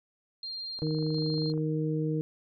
sine tone with tremolo, 4195 Hz, C8, 4 cents sharp, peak -35 dBFS, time 0.43-1.52 s, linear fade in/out 2 ms, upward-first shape square, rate 1.4 Hz, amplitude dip 45%
click train, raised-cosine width 1 ms, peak -36 dBFS, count 21, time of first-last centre 0.79-1.577 s, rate 25.4 Hz
harmonic tone, 155.56 Hz, D#3, in tune, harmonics 1 / 2 / 3, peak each -29 / -32 / -34 dBFS, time 0.82-2.21 s, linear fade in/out 0 ms
effects none

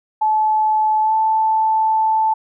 sine tone with pitch glide, 864 to 878.1 Hz, A5 to A5, -32 to -4 cents, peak -13 dBFS, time 0.21-2.34 s, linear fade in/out 10 ms, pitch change +28 cents, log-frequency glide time 1.01-1.14 s, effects none

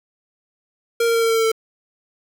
square tone with pitch steps, 465.3 / 462.1 / 458.9 / 455.7 / 452.6 / 449.5 / 446.3 Hz, A#4 / A#4 / A#4 / A#4 / A4 / A4 / A4, -3 / -15 / -27 / -39 / +49 / +37 / +25 cents, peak -16 dBFS, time 1-1.518 s, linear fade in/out 5 ms, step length 74 ms, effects none

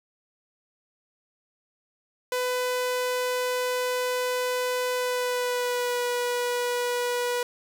sawtooth tone with pitch glide, 500 to 488 Hz, B4 to B4, +21 to -21 cents, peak -21 dBFS, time 2.32-7.43 s, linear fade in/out 2 ms, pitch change -42 cents, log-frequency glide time 4.96-6.04 s, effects none

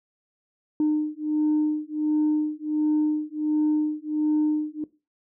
sine beating tone pair, 303.5 / 304.9 Hz, D#4 / D#4, -43 / -35 cents, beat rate 1.4 Hz, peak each -23 dBFS, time 0.8-4.84 s, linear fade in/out 2 ms, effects noise-tail reverb RT60 0.3 s tail -20 dB re dry + tanh soft clip ceiling -16 dBFS

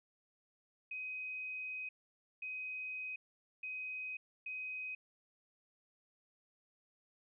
sine tone bursts at uneven times, 2517 Hz, D#7, 19 cents sharp, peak -40 dBFS, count 4, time 0.91-1.89 / 2.42-3.16 / 3.63-4.17 / 4.46-4.95 s, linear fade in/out 5 ms, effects none

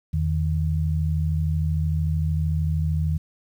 sine tone pair together, 82.41 / 155.57 Hz, E2 / D#3, 0 / 0 cents, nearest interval major seventh, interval 1100 cents, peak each -22 / -24 dBFS, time 0.13-3.18 s, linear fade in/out 10 ms, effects 9-bit

